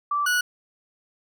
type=tone pair in turn; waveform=sine / 40% pulse; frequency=1165 / 1467.8 Hz; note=D6 / F#6; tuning=-14 / -14 cents; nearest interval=major third; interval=400 cents; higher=second; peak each=-21 / -19 dBFS; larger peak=second; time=0.11-0.26 / 0.26-0.41 s; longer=neither; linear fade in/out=5 ms; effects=none